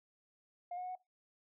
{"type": "tone with pitch steps", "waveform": "sine", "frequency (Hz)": [707, 726, 731, 737], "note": ["F5", "F#5", "F#5", "F#5"], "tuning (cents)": [21, -33, -21, -7], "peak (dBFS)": -38, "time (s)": [0.71, 0.954], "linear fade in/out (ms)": 5, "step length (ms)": 61, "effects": ["noise-tail reverb RT60 0.2 s tail -21 dB re dry", "tanh soft clip ceiling -36 dBFS"]}